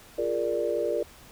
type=chord; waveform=sine; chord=Bb dominant seventh; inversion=second; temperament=equal; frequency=349.2 / 415.3 / 466.2 / 587.3 Hz; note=F4 / Ab4 / Bb4 / D5; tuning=0 / 0 / 0 / 0 cents; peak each=-32 / -32 / -29 / -29 dBFS; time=0.18-1.03 s; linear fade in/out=5 ms; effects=pink hiss -51 dBFS RMS until 1.31 s